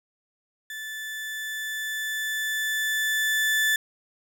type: tone with level ramp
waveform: 35% pulse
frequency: 1750 Hz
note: A6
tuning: 10 cents flat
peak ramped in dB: -32 to -18 dBFS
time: 0.7-3.76 s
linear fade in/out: 2 ms
effects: none